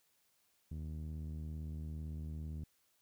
sawtooth tone with low-pass filter, 77.78 Hz, D#2, in tune, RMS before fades -43 dBFS, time 0.71-2.64 s, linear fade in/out 5 ms, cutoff 200 Hz, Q 1.1, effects white hiss -75 dBFS RMS until 3.01 s

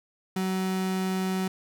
35% pulse tone, 187.9 Hz, F#3, 27 cents sharp, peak -24 dBFS, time 0.36-1.48 s, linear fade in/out 5 ms, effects none

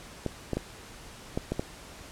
clicks, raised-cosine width 2 ms, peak -15 dBFS, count 6, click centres 0.263 / 0.533 / 0.57 / 1.375 / 1.52 / 1.595 s, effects pink hiss -47 dBFS RMS until 2.11 s + low-pass 10000 Hz 12 dB/octave

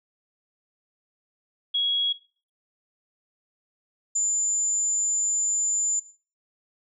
sine tone pair in turn, 3322 / 7096 Hz, G#7 / A8, 0 / +14 cents, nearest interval octave + minor second, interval 1314 cents, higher second, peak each -21 / -21 dBFS, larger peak neither, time 1.74-2.13 / 4.15-6 s, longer second, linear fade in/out 10 ms, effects noise-tail reverb RT60 0.4 s tail -17 dB re dry

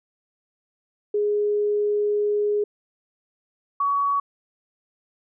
sine tone pair in turn, 415.3 / 1127.4 Hz, G#4 / C#6, 0 / +29 cents, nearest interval octave + perfect fourth, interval 1729 cents, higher second, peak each -19 dBFS, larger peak neither, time 1.14-2.64 / 3.8-4.2 s, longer first, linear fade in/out 5 ms, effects none

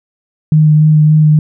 sine tone with vibrato, 153.5 Hz, D#3, 23 cents flat, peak -4 dBFS, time 0.52-1.39 s, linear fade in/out 2 ms, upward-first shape sine, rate 3.5 Hz, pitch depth 15 cents each way, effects none

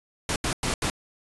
pink noise bursts at uneven times, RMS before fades -26 dBFS, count 4, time 0.29-0.36 / 0.44-0.53 / 0.63-0.74 / 0.82-0.9 s, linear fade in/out 2 ms, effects resampled to 24000 Hz

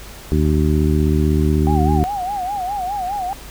harmonic tone, 76.1 Hz, D#2, 38 cents flat, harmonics 1 / 2 / 3 / 4 / 5, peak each -16 / -19 / -21 / -22 / -23 dBFS, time 0.32-2.04 s, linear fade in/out 0 ms
sine tone with vibrato, 770 Hz, G5, 31 cents flat, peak -20 dBFS, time 1.67-3.33 s, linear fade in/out 0 ms, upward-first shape sine, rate 4.9 Hz, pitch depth 130 cents each way
effects added 50 Hz sine -38 dBFS peak until 3.5 s + pink hiss -38 dBFS RMS until 3.5 s

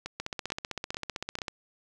two click trains, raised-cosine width 0.2 ms, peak -18 / -16 dBFS, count 4 / 21, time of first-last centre 0.06-1.387 / 0.2-1.482 s, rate 2.26 / 15.6 Hz, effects none

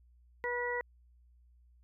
harmonic tone, 486 Hz, B4, 28 cents flat, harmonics 1 / 2 / 3 / 4, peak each -36 / -39 / -45 / -36 dBFS, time 0.44-0.81 s, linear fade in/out 0 ms, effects added 60 Hz sine -60 dBFS peak until 1.83 s

